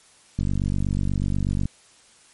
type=click train; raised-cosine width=5 ms; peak=-12 dBFS; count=62; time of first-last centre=0.39-1.656 s; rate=48.2 Hz; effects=white hiss -54 dBFS RMS until 2.33 s + MP3 48 kbps